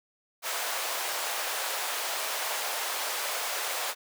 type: high-pass noise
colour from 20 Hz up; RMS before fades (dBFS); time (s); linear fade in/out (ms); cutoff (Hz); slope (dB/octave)
pink; -32; 0.42-3.95; 50; 570; 24
effects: none